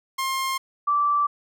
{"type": "tone pair in turn", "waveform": ["sawtooth", "sine"], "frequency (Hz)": [1063, 1164.8], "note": ["C6", "D6"], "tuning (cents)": [27, -15], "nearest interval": "major second", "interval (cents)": 158, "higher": "second", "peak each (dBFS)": [-20, -18], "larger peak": "second", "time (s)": [[0.18, 0.58], [0.87, 1.27]], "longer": "neither", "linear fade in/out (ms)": 10, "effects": []}